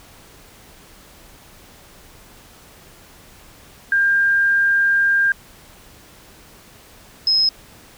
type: tone pair in turn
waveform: sine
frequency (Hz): 1600 / 5134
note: G6 / E8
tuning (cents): +35 / -47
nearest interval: octave + minor sixth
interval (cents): 2018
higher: second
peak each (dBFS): -13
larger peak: neither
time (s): 3.92-5.32 / 7.27-7.49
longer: first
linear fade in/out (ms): 2
effects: pink hiss -46 dBFS RMS until 7.97 s